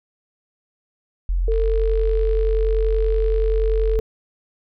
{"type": "tone", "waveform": "sine", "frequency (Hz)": 43.65, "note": "F1", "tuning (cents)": 0, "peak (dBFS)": -17, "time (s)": [1.29, 3.99], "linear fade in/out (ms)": 0}
{"type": "tone with pitch glide", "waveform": "sine", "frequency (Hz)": [447.6, 442.2], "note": ["A4", "A4"], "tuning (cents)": [30, 9], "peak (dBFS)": -20, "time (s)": [1.48, 4], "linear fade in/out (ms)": 2, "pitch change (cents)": -21, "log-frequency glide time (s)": [1.58, 2.22]}
{"type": "click train", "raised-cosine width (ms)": 0.3, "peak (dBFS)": -26, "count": 124, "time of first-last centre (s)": [1.52, 3.956], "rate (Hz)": 50.5}
{"effects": []}